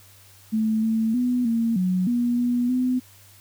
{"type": "tone with pitch steps", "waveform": "sine", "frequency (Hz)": [219.2, 222.9, 247.5, 229.3, 183.6, 240.8, 243.4, 252.9], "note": ["A3", "A3", "B3", "A#3", "F#3", "B3", "B3", "B3"], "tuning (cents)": [-6, 23, 4, -28, -13, -44, -25, 41], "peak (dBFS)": -19, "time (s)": [0.52, 3], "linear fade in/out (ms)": 20, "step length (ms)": 310, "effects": ["added 98 Hz sine -53 dBFS peak until 3.4 s", "white hiss -52 dBFS RMS until 3.4 s"]}